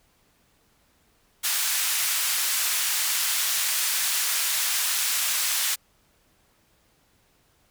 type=band-pass noise; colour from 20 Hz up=white; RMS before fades=-25 dBFS; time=1.43-5.76 s; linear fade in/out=20 ms; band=1300 to 14000 Hz; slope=12 dB/octave; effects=pink hiss -64 dBFS RMS until 7.7 s